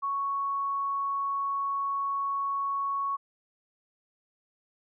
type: tone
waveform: sine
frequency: 1110 Hz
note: C#6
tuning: 2 cents sharp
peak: -27 dBFS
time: 0.02-3.17 s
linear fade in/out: 20 ms
effects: none